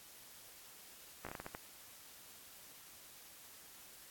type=slowing click train; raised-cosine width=0.5 ms; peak=-29 dBFS; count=8; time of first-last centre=1.25-1.549 s; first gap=16 ms; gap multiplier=1.32; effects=white hiss -57 dBFS RMS until 4.1 s + AAC 64 kbps